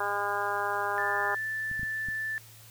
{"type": "harmonic tone", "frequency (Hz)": 203.1, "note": "G#3", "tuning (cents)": -38, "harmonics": [2, 3, 4, 5, 6, 7, 8], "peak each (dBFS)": [-37, -38, -33, -34, -36, -35, -36], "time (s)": [0, 1.35], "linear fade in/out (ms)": 5}
{"type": "tone", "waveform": "sine", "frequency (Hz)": 1760, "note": "A6", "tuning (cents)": 0, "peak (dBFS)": -30, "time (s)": [0.98, 2.38], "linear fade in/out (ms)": 0}
{"type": "clicks", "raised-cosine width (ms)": 5, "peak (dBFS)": [-32, -29, -27, -29], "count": 4, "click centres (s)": [1.714, 1.795, 1.832, 2.086]}
{"effects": ["added 111 Hz sine -53 dBFS peak until 2.7 s", "white hiss -53 dBFS RMS until 2.7 s"]}